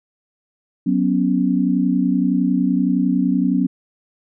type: chord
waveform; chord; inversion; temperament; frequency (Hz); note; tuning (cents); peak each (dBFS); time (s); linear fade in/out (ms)
sine; F# suspended fourth; none; just; 185 / 246.7 / 277.5; F#3 / B3 / C#4; 0 / -2 / +2; -19; 0.86-3.67; 10
effects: none